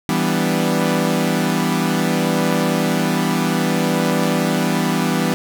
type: chord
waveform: sawtooth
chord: E minor seventh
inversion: none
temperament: equal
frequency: 164.81 / 196 / 246.9 / 293.7 Hz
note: E3 / G3 / B3 / D4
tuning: 0 / 0 / 0 / 0 cents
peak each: -17 / -17 / -17 / -21 dBFS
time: 0.09-5.34 s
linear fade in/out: 0 ms
effects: none